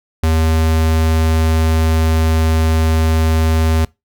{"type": "tone", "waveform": "square", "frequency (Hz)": 80.2, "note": "E2", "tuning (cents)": -47, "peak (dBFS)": -12, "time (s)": [0.23, 3.85], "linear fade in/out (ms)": 5, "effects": ["noise-tail reverb RT60 0.2 s tail -22 dB re dry"]}